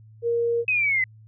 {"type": "tone", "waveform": "sine", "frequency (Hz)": 468.8, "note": "A#4", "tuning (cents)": 10, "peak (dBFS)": -20, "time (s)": [0.22, 0.65], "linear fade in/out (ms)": 50}
{"type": "linear sweep", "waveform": "sine", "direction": "down", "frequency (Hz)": [2563, 2006], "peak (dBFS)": -19, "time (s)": [0.68, 1.04], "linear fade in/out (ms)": 2}
{"effects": ["added 109 Hz sine -46 dBFS peak until 1.27 s"]}